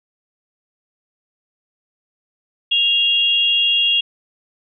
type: tone pair together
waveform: sine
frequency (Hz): 2794 / 3307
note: F7 / G#7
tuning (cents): 0 / -8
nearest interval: minor third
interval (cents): 292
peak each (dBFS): -16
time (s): 2.71-4.01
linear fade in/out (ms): 10
effects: none